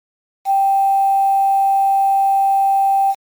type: tone with quantisation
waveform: sine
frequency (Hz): 784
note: G5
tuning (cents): 0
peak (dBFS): -11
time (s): 0.45-3.15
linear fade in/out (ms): 50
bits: 6
effects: MP3 96 kbps